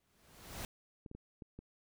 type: noise with exponential growth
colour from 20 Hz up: pink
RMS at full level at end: -41 dBFS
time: 0-0.65 s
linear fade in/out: 1 ms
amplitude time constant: 140 ms
type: clicks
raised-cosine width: 3 ms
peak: -35 dBFS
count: 5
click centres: 1.062 / 1.114 / 1.15 / 1.422 / 1.59 s
effects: none